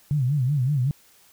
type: tone with vibrato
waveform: sine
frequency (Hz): 136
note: C#3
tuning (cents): -33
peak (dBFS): -19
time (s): 0.11-0.91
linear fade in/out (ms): 0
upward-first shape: sine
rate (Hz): 5.3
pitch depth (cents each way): 180
effects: white hiss -56 dBFS RMS until 1.32 s